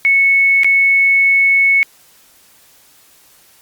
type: tone with dropouts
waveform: sine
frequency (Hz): 2206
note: C#7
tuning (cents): -9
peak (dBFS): -8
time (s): 0.05-1.83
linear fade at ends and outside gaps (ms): 0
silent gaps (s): 0.634-0.645
effects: white hiss -48 dBFS RMS until 3.61 s + Opus 48 kbps